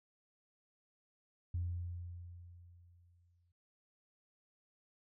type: tone with exponential decay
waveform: sine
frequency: 87.31 Hz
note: F2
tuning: in tune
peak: -33 dBFS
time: 1.54-3.52 s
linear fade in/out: 5 ms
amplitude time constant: 430 ms
effects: noise-tail reverb RT60 0.3 s tail -20 dB re dry + tanh soft clip ceiling -29 dBFS